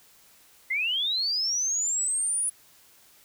sine linear sweep, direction up, 2010 to 9956 Hz, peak -24 dBFS, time 0.7-2.5 s, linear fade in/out 10 ms, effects white hiss -57 dBFS RMS until 3.24 s

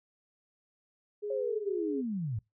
sine tone, 415.3 Hz, G#4, in tune, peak -33 dBFS, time 1.22-2.02 s, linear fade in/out 20 ms
sine linear sweep, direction down, 550 to 98 Hz, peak -31 dBFS, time 1.3-2.39 s, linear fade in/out 5 ms
effects noise-tail reverb RT60 0.2 s tail -24 dB re dry

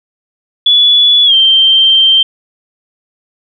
sine tone with pitch glide, 3425 to 3141 Hz, A7 to G7, -47 to +3 cents, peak -4 dBFS, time 0.66-2.23 s, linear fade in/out 5 ms, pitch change -150 cents, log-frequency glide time 1.25-1.34 s, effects none

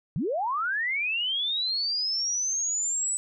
sine linear sweep, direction up, 121.1 to 8000 Hz, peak -25 dBFS, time 0.16-3.17 s, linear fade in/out 0 ms, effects none

